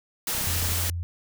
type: noise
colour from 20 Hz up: white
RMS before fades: -28 dBFS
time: 0.27-0.9 s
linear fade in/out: 2 ms
type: click train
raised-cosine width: 5 ms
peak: -26 dBFS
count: 13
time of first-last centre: 0.35-0.719 s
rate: 32.5 Hz
type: tone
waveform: sine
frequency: 86 Hz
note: F2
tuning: 26 cents flat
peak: -27 dBFS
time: 0.47-1.03 s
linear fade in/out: 0 ms
effects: none